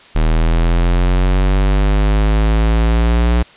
square linear sweep, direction up, 38.89 to 59.8 Hz, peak -11 dBFS, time 0.15-3.43 s, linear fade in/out 10 ms, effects white hiss -42 dBFS RMS until 3.56 s + resampled to 8000 Hz

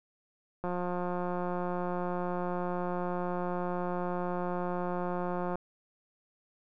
click train, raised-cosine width 1 ms, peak -21 dBFS, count 876, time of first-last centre 0.64-5.556 s, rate 178 Hz, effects none

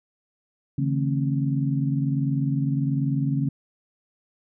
sine tone cluster, 140.8 / 160.8 / 222.1 / 270.3 Hz, C#3 / E3 / A3 / C#4, +27 / -43 / +16 / -44 cents, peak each -23 / -29 / -32 / -27 dBFS, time 0.78-3.49 s, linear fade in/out 5 ms, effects none

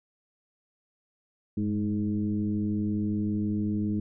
sine tone with frequency modulation, 207.7 Hz, G#3, in tune, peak -25 dBFS, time 1.57-4 s, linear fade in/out 5 ms, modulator 107 Hz, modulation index 1, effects none

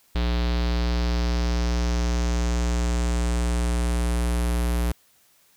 square tone with low-pass filter sweep, 59.4 Hz, A#1, 33 cents sharp, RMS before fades -23 dBFS, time 0.15-4.92 s, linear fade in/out 5 ms, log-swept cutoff 3900 to 12000 Hz, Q 2.6, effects white hiss -60 dBFS RMS until 5.56 s

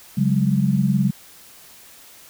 sine chord, C# suspended fourth, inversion none, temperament equal with one note detuned, 138.59 / 185 / 204.1 Hz, C#3 / F#3 / G#3, 0 / 0 / -30 cents, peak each -20 dBFS, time 0.17-1.11 s, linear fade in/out 10 ms, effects white hiss -46 dBFS RMS until 2.29 s

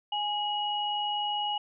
sine tone pair together, 830.6 / 2906 Hz, G#5 / F#7, 0 / -32 cents, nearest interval octave + minor seventh, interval 2168 cents, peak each -30 / -31 dBFS, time 0.12-1.58 s, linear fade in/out 5 ms, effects none

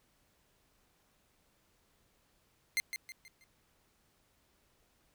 sawtooth tone with echo, 2093 Hz, C7, in tune, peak -25 dBFS, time 2.77-2.8 s, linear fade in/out 0 ms, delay 160 ms, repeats 4, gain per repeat -8 dB, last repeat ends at 3.44 s, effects pink hiss -72 dBFS RMS until 5.14 s

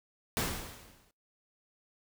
pink noise with exponential decay, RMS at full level -29 dBFS, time 0.37-1.11 s, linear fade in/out 0 ms, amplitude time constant 160 ms, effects noise-tail reverb RT60 0.3 s tail -26 dB re dry

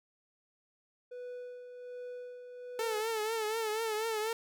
triangle tone with tremolo, 493.9 Hz, B4, in tune, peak -38 dBFS, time 1.11-3.01 s, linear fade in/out 10 ms, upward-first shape sine, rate 1.3 Hz, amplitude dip 50%
sawtooth tone with vibrato, 440 Hz, A4, in tune, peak -28 dBFS, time 2.79-4.33 s, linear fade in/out 2 ms, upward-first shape triangle, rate 4.1 Hz, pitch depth 81 cents each way
effects none

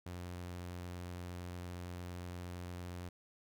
sawtooth tone, 88.7 Hz, F2, 27 cents sharp, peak -39 dBFS, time 0.06-3.09 s, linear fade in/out 5 ms, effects none

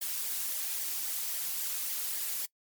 blue noise with flanger, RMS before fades -34 dBFS, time 0.01-2.46 s, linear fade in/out 10 ms, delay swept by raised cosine 0.73 to 3.43 ms, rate 3.7 Hz, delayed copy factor -0.5, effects noise-tail reverb RT60 0.1 s tail -23 dB re dry + MP3 96 kbps

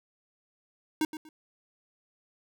square tone with echo, 311.1 Hz, D#4, in tune, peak -25 dBFS, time 1.01-1.05 s, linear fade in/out 2 ms, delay 120 ms, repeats 2, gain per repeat -12 dB, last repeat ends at 1.29 s, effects none

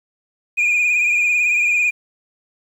sine tone with vibrato, 2439 Hz, D#7, 35 cents flat, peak -11 dBFS, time 0.57-1.91 s, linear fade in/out 20 ms, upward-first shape sine, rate 18 Hz, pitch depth 45 cents each way, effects tanh soft clip ceiling -13 dBFS + 8-bit

